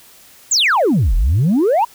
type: exponential two-way sweep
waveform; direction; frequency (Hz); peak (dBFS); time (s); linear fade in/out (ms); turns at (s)
sine; down then up; 7902 to 38.27 to 997; -9; 0.51-1.85; 10; 1.15
effects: tanh soft clip ceiling -9 dBFS + white hiss -45 dBFS RMS until 1.94 s